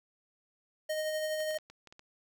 square tone with tremolo, 620 Hz, D#5, 6 cents flat, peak -31 dBFS, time 0.89-1.58 s, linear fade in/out 10 ms, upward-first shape sine, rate 12 Hz, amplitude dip 30%
clicks, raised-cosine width 0.2 ms, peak -34 dBFS, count 8, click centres 1.404 / 1.509 / 1.545 / 1.586 / 1.7 / 1.873 / 1.925 / 1.994 s
effects 11-bit

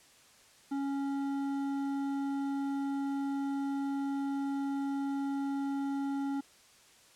sine tone with hard clipping, 277.2 Hz, C#4, in tune, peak -33 dBFS, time 0.71-6.41 s, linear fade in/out 10 ms, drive 9 dB, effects white hiss -60 dBFS RMS until 7.15 s + low-pass 9000 Hz 12 dB/octave

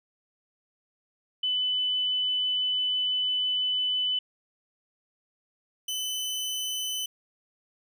sine / sawtooth tone pair in turn, 3002 / 3021 Hz, F#7 / F#7, +24 / +35 cents, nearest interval unison, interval 11 cents, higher second, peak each -24 / -26 dBFS, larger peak first, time 1.43-4.19 / 5.88-7.06 s, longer first, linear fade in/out 5 ms, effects none

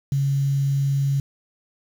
sine tone with quantisation, 138.59 Hz, C#3, in tune, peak -18 dBFS, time 0.12-1.2 s, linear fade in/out 2 ms, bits 7, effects none

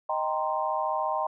sine chord, C minor seventh, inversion first, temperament equal, 622.3 / 784 / 932.3 / 1046.5 Hz, Eb5 / G5 / Bb5 / C6, 0 / 0 / 0 / 0 cents, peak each -31 dBFS, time 0.09-1.27 s, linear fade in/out 5 ms, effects none

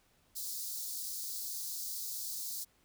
white high-pass noise, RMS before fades -40 dBFS, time 0.35-2.65 s, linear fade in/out 20 ms, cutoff 4100 Hz, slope 48 dB/octave, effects pink hiss -70 dBFS RMS until 2.84 s

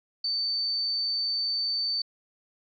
sine tone, 4555 Hz, C#8, 46 cents sharp, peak -25 dBFS, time 0.24-2.02 s, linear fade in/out 5 ms, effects MP3 64 kbps

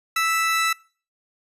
30% pulse tone pair together, 1316.4 / 1975.5 Hz, E6 / B6, -3 / 0 cents, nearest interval perfect fifth, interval 703 cents, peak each -18 / -22 dBFS, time 0.16-0.73 s, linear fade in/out 5 ms, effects noise-tail reverb RT60 0.4 s tail -23 dB re dry + resampled to 32000 Hz

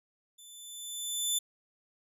15% pulse tone with level ramp, 3520 Hz, A7, in tune, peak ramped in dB -44 to -19 dBFS, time 0.38-1.39 s, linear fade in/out 10 ms, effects resampled to 32000 Hz

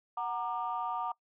sine chord, Gb augmented, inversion none, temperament equal with one note detuned, 740 / 932.3 / 1195.9 Hz, Gb5 / Bb5 / D6, 0 / 0 / +31 cents, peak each -36 / -35 / -36 dBFS, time 0.17-1.12 s, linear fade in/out 5 ms, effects noise-tail reverb RT60 0.1 s tail -23 dB re dry + tanh soft clip ceiling -24 dBFS

